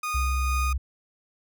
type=tone with tremolo; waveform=30% pulse; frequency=1234 Hz; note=D#6; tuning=15 cents flat; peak=-24 dBFS; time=0.03-0.73 s; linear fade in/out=5 ms; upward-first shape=sine; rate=2.2 Hz; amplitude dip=30%
type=tone; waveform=sine; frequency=65.7 Hz; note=C2; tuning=8 cents sharp; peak=-23 dBFS; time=0.14-0.78 s; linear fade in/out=10 ms
effects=none